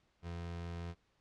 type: tone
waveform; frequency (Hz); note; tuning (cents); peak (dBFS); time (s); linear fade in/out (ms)
30% pulse; 85.5; F2; -36; -38; 0.22-0.95; 50
effects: pink hiss -75 dBFS RMS until 1.2 s + low-pass 5000 Hz 12 dB/octave